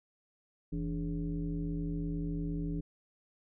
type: tone with frequency modulation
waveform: sine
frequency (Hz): 164.81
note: E3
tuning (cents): 0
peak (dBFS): -32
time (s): 0.72-2.81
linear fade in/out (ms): 10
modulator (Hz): 126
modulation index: 1.2
effects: none